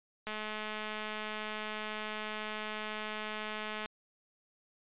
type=click train; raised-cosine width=0.3 ms; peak=-23 dBFS; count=769; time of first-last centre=0.27-3.859 s; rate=214 Hz; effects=resampled to 8000 Hz